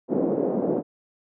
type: band-pass noise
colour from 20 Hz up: white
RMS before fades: -24 dBFS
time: 0.08-0.83 s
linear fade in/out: 50 ms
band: 190 to 500 Hz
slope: 24 dB/octave
effects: none